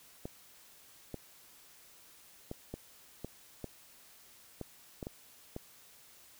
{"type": "clicks", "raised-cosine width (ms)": 2, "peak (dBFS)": -26, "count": 10, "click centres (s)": [0.255, 1.143, 2.514, 2.74, 3.246, 3.643, 4.613, 5.028, 5.069, 5.564], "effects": ["white hiss -59 dBFS RMS until 6.39 s"]}